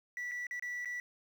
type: tone with dropouts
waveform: sine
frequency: 1957 Hz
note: B6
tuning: 16 cents flat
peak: -34 dBFS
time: 0.17-1 s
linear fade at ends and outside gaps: 1 ms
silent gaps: 0.313-0.317 / 0.468-0.51 / 0.596-0.624 / 0.848-0.856 s
effects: tanh soft clip ceiling -35 dBFS + 10-bit